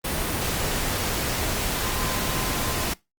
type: tone in noise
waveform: sine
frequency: 1032 Hz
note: C6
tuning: 24 cents flat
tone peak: -36 dBFS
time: 1.84-2.85 s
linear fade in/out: 10 ms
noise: pink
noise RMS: -26 dBFS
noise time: 0.04-2.94 s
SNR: -13 dB
effects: noise-tail reverb RT60 0.2 s tail -21 dB re dry + Opus 32 kbps